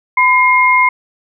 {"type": "tone pair together", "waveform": "sine", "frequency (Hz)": [1008, 2136], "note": ["B5", "C7"], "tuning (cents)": [35, 35], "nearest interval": "octave + minor second", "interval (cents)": 1300, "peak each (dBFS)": -10, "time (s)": [0.17, 0.89], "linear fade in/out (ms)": 5, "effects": []}